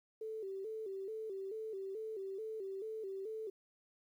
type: tone with vibrato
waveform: sine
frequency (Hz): 412.1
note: G#4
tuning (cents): -13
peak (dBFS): -40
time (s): 0.21-3.5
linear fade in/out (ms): 5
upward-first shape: square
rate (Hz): 2.3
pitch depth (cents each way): 110
effects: 12-bit